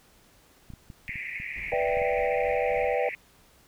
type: clicks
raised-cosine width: 5 ms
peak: -30 dBFS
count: 9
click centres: 0.703 / 0.737 / 0.902 / 1.093 / 1.157 / 1.401 / 1.736 / 1.971 / 2.017 s
type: band-pass noise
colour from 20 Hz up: pink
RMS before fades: -36 dBFS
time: 1.08-3.15 s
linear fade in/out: 0 ms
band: 1900 to 2500 Hz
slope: 96 dB/octave
type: noise with tremolo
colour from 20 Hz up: brown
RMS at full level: -44 dBFS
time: 1.55-2.95 s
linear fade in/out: 10 ms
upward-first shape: sine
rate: 3.5 Hz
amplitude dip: 40%
type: chord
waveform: sine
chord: E minor seventh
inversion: second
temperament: equal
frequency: 493.9 / 587.3 / 659.3 / 784 Hz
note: B4 / D5 / E5 / G5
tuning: 0 / 0 / 0 / 0 cents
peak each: -27 / -29 / -32 / -30 dBFS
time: 1.72-3.09 s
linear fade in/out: 2 ms
effects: pink hiss -59 dBFS RMS until 3.67 s